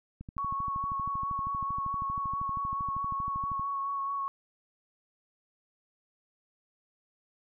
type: click train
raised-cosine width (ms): 5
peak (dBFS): -29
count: 44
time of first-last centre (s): 0.21-3.596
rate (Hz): 12.7
type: tone with vibrato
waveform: sine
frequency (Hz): 1108.7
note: C#6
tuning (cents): 0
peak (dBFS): -30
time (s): 0.38-4.28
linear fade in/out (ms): 0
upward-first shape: sine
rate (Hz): 4.6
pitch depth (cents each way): 17
effects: none